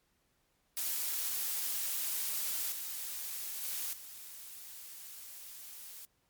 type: noise with level steps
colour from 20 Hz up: blue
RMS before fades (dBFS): -35 / -40 / -37 / -48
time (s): 0.77-6.05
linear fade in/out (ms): 0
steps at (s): 2.72 / 3.63 / 3.93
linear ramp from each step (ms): 2
effects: pink hiss -75 dBFS RMS until 6.29 s + MP3 96 kbps